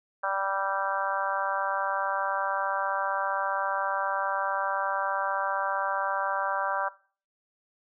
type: harmonic tone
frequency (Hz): 195.1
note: G3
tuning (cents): -8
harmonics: 3 / 4 / 5 / 6 / 7 / 8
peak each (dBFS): -33 / -33 / -33 / -33 / -33 / -33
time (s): 0.23-6.89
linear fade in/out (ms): 10
effects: noise-tail reverb RT60 0.4 s tail -19 dB re dry